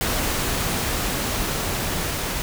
pink noise with level ramp, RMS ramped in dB -23 to -26 dBFS, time 0.01-2.42 s, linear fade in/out 0 ms, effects none

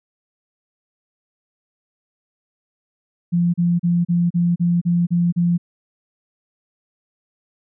sine tone bursts, 173.1 Hz, F3, 15 cents flat, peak -14 dBFS, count 9, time 3.32-5.58 s, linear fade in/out 20 ms, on 220 ms, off 35 ms, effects none

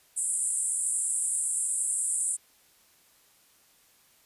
white band-pass noise, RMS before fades -29 dBFS, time 0.16-2.37 s, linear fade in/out 20 ms, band 7800 to 9900 Hz, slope 96 dB/octave, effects white hiss -62 dBFS RMS until 4.25 s + resampled to 32000 Hz

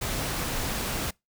pink noise, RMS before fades -30 dBFS, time 0.01-1.11 s, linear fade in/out 10 ms, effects noise-tail reverb RT60 0.2 s tail -25 dB re dry

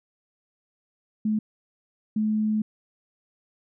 sine tone bursts at uneven times, 215 Hz, A3, 40 cents flat, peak -21 dBFS, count 2, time 1.25-1.39 / 2.16-2.62 s, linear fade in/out 5 ms, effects none

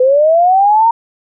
sine linear sweep, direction up, 498.1 to 932 Hz, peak -6 dBFS, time 0-0.91 s, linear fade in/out 5 ms, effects none

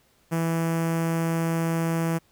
sawtooth tone with notch filter, 165 Hz, E3, 2 cents sharp, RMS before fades -25 dBFS, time 0.31-2.19 s, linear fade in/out 20 ms, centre 3900 Hz, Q 0.92, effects pink hiss -63 dBFS RMS until 2.31 s

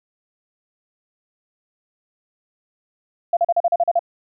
sine tone bursts, 687 Hz, F5, 29 cents flat, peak -13 dBFS, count 9, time 3.33-3.993 s, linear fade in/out 5 ms, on 39 ms, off 39 ms, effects none

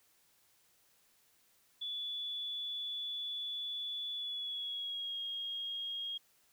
sine tone with pitch glide, 3441 to 3263 Hz, A7 to G#7, -39 to -31 cents, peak -37 dBFS, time 1.81-6.18 s, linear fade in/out 10 ms, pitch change -92 cents, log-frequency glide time 4.13-5.19 s, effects white hiss -70 dBFS RMS until 6.52 s

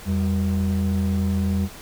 triangle ring-modulated tone, 140.5 Hz, C#3, 24 cents sharp, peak -14 dBFS, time 0.05-1.69 s, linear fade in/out 50 ms, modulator 54.9 Hz, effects pink hiss -41 dBFS RMS until 1.81 s

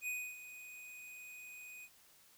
square tone with ADSR envelope, 2489 Hz, D#7, in tune, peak -37 dBFS, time 0.01-1.89 s, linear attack 64 ms, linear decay 280 ms, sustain -13 dB, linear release 52 ms, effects white hiss -65 dBFS RMS until 2.37 s

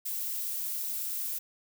violet noise, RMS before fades -34 dBFS, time 0.05-1.39 s, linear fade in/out 10 ms, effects none

